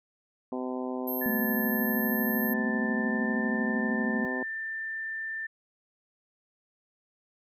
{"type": "harmonic tone", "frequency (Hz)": 127.5, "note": "C3", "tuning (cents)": -44, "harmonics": [2, 3, 4, 5, 6, 7, 8], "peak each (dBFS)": [-33, -37, -39, -41, -43, -44, -45], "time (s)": [0.52, 4.43], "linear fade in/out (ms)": 2}
{"type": "tone", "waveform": "sine", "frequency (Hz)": 12750, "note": "G9", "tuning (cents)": 28, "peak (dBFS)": -32, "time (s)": [1.07, 2.54], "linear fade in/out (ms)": 10}
{"type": "tone with pitch glide", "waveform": "sine", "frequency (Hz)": [1741, 1783.8], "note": ["A6", "A6"], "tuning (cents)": [-19, 23], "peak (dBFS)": -32, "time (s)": [1.21, 5.47], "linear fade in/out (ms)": 10, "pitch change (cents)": 42, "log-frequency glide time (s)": [1.55, 3.37]}
{"type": "tone with vibrato", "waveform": "sine", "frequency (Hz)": 221.9, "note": "A3", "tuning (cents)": 15, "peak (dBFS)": -28, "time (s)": [1.26, 4.25], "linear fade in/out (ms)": 0, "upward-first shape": "triangle", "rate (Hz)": 20, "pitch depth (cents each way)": 150}
{"effects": []}